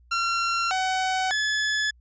sawtooth tone with pitch steps, 1368 / 752 / 1715 Hz, F6 / F#5 / A6, -36 / +28 / -45 cents, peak -19 dBFS, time 0.11-1.91 s, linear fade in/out 10 ms, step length 600 ms, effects added 60 Hz sine -53 dBFS peak until 2 s + resampled to 16000 Hz

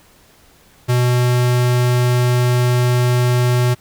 square tone, 123.47 Hz, B2, in tune, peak -13 dBFS, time 0.88-3.75 s, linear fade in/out 20 ms, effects pink hiss -50 dBFS RMS until 3.8 s

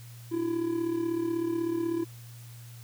triangle tone with amplitude modulation, 334.9 Hz, E4, 27 cents sharp, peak -22 dBFS, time 0.31-2.05 s, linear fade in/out 20 ms, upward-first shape sine, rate 36.2 Hz, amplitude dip 65%, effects added 118 Hz sine -44 dBFS peak until 2.83 s + white hiss -54 dBFS RMS until 2.83 s

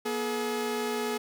sawtooth tone pair together, 240.8 / 425.2 Hz, B3 / G#4, -44 / +41 cents, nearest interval minor seventh, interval 985 cents, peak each -30 / -26 dBFS, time 0.05-1.18 s, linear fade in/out 10 ms, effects none

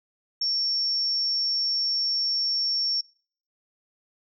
sine tone, 5470 Hz, F8, 37 cents flat, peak -23 dBFS, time 0.41-3.01 s, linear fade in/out 5 ms, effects noise-tail reverb RT60 0.5 s tail -23 dB re dry

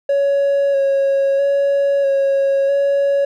triangle tone with vibrato, 554.4 Hz, C#5, in tune, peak -10 dBFS, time 0.09-3.25 s, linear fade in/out 5 ms, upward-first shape square, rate 0.77 Hz, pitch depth 16 cents each way, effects tanh soft clip ceiling -7 dBFS

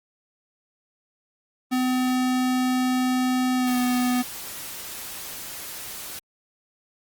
square tone with pitch glide, 254.2 to 248.7 Hz, C4 to B3, -50 to +12 cents, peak -21 dBFS, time 1.71-4.23 s, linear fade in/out 20 ms, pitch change -38 cents, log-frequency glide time 3.56-3.78 s
white noise, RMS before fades -36 dBFS, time 3.67-6.19 s, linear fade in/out 2 ms
effects Opus 32 kbps

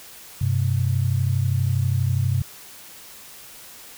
sine tone pair together, 96.72 / 129.1 Hz, G2 / C3, -23 / -23 cents, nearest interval perfect fourth, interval 500 cents, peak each -21 dBFS, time 0.41-2.42 s, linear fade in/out 5 ms, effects white hiss -43 dBFS RMS until 3.97 s

